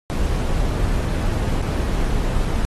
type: noise with dropouts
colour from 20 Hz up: brown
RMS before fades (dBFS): -20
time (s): 0.1-2.65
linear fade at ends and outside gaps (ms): 0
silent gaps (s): 1.618-1.623 / 2.449-2.453
effects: AAC 32 kbps